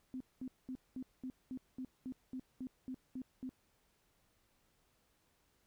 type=tone bursts; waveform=sine; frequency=257.6 Hz; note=C4; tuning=27 cents flat; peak=-40 dBFS; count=13; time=0.14-3.492 s; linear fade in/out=0 ms; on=64 ms; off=210 ms; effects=pink hiss -75 dBFS RMS until 5.66 s